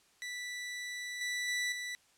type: tone with level steps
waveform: sawtooth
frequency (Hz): 1970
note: B6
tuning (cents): -5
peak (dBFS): -35 / -30 / -28 / -34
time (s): 0.22-1.95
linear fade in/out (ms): 0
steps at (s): 1.21 / 1.48 / 1.72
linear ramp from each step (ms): 2
effects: white hiss -67 dBFS RMS until 2.17 s + low-pass 9000 Hz 12 dB/octave